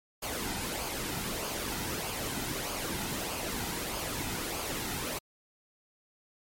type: noise with flanger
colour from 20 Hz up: pink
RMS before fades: -35 dBFS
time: 0.22-5.19 s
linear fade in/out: 10 ms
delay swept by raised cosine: 0.52 to 1.82 ms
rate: 1.6 Hz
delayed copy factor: -0.5
effects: MP3 64 kbps